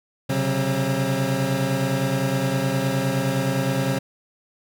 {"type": "tone cluster", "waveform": "square", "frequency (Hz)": [129, 138.7, 188, 268.1, 538], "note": ["C3", "C#3", "F#3", "C4", "C5"], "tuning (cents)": [-24, 1, 28, 42, 48], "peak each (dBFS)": [-27, -27, -29, -28, -29], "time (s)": [0.29, 3.99], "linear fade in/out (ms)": 10, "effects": []}